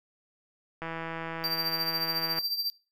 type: click train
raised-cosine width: 0.5 ms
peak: -21 dBFS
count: 258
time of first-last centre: 0.82-2.387 s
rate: 164 Hz
type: tone with tremolo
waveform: square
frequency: 4699 Hz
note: D8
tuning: in tune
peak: -26 dBFS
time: 1.44-2.7 s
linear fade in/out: 0 ms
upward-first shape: triangle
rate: 14 Hz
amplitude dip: 75%
effects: noise-tail reverb RT60 0.3 s tail -20 dB re dry